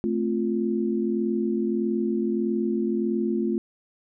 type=chord; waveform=sine; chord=F major; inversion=first; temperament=equal; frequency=220 / 261.6 / 349.2 Hz; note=A3 / C4 / F4; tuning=0 / 0 / 0 cents; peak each=-25 / -30 / -26 dBFS; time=0.04-3.58 s; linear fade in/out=0 ms; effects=none